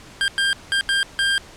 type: tone bursts at uneven times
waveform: 25% pulse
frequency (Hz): 1595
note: G6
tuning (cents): +30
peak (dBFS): -13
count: 5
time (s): 0.21-0.28 / 0.38-0.53 / 0.72-0.81 / 0.89-1.03 / 1.19-1.38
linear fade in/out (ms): 0
effects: pink hiss -43 dBFS RMS until 1.56 s + low-pass 8000 Hz 12 dB/octave